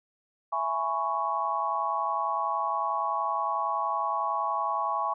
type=chord; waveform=sine; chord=C# minor seventh; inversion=first; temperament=just; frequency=665.2 / 831.5 / 997.9 / 1108.7 Hz; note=E5 / G#5 / B5 / C#6; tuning=+16 / +2 / +18 / 0 cents; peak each=-35 / -31 / -33 / -29 dBFS; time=0.52-5.14 s; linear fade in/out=10 ms; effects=none